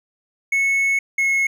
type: tone pair in turn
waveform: triangle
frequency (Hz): 2200 / 2177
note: C#7 / C#7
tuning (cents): -14 / -32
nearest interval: unison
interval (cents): 18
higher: first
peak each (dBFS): -14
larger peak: neither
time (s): 0.52-0.99 / 1.18-1.47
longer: first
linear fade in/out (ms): 5
effects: none